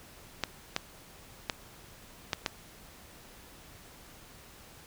clicks, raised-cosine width 0.2 ms, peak -11 dBFS, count 5, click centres 0.437 / 0.764 / 1.498 / 2.332 / 2.462 s, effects pink hiss -53 dBFS RMS until 4.86 s

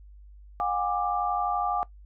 sine tone cluster, 719 / 811 / 1181 Hz, F#5 / G#5 / D6, -50 / -41 / +9 cents, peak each -29 dBFS, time 0.6-1.83 s, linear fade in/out 0 ms, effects noise-tail reverb RT60 0.1 s tail -19 dB re dry + added 50 Hz sine -46 dBFS peak until 2.05 s

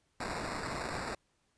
blue noise with sample-and-hold, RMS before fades -38 dBFS, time 0.2-1.15 s, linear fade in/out 5 ms, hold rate 3150 Hz, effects pink hiss -75 dBFS RMS until 1.57 s + resampled to 22050 Hz

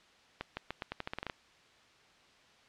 accelerating click train, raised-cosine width 0.3 ms, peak -20 dBFS, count 12, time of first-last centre 0.41-1.298 s, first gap 160 ms, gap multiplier 0.85, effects white hiss -62 dBFS RMS until 2.68 s + low-pass 4000 Hz 12 dB/octave

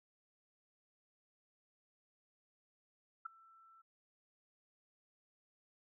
sine tone with ADSR envelope, 1333 Hz, E6, 19 cents sharp, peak -37 dBFS, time 3.25-3.82 s, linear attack 11 ms, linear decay 6 ms, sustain -24 dB, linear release 11 ms, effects none

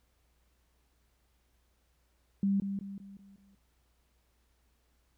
sine tone with echo, 197.4 Hz, G3, 12 cents sharp, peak -25 dBFS, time 2.43-2.6 s, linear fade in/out 2 ms, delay 190 ms, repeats 5, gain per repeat -7 dB, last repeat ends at 3.55 s, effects added 60 Hz sine -70 dBFS peak until 5.17 s + pink hiss -75 dBFS RMS until 5.17 s

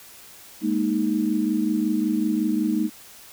sine chord, Ab suspended second, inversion none, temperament equal, 207.7 / 233.1 / 311.1 Hz, Ab3 / Bb3 / Eb4, 0 / 0 / 0 cents, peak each -25 / -25 / -23 dBFS, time 0.61-2.9 s, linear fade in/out 50 ms, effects white hiss -46 dBFS RMS until 3.32 s

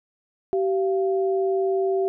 sine tone pair together, 385 / 689 Hz, G4 / F5, -31 / -24 cents, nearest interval minor seventh, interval 1007 cents, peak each -20 / -28 dBFS, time 0.53-2.08 s, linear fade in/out 0 ms, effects none

